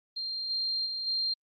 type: tone with level steps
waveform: sine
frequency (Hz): 4186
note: C8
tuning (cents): 0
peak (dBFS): -32 / -28 / -32 / -27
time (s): 0.16-1.34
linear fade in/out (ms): 10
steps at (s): 0.49 / 0.85 / 1.06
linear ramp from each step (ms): 20
effects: Opus 24 kbps